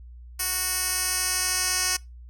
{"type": "tone with band-pass filter sweep", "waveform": "10% pulse", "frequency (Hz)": 367.8, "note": "F#4", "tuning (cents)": -10, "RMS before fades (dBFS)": -26, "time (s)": [0.39, 1.97], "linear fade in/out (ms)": 10, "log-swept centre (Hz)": [11000, 7300], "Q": 1.3, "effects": ["noise-tail reverb RT60 0.2 s tail -22 dB re dry", "added 60 Hz sine -41 dBFS peak until 2.29 s"]}